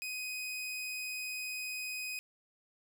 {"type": "tone", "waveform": "sawtooth", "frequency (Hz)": 2505, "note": "D#7", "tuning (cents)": 11, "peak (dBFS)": -34, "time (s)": [0.02, 2.19], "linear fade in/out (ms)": 0, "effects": ["11-bit"]}